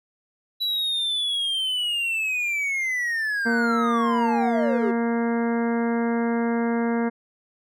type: linear sweep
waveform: triangle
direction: down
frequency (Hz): 3951 to 367.1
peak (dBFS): -21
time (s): 0.6-4.92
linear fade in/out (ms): 20
type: harmonic tone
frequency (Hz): 233.1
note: A#3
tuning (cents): 0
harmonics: 1 / 2 / 3 / 4 / 5 / 6 / 7 / 8 / 9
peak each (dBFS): -22 / -27 / -33 / -34 / -40 / -39 / -37 / -44 / -41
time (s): 3.45-7.1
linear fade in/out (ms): 20
effects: none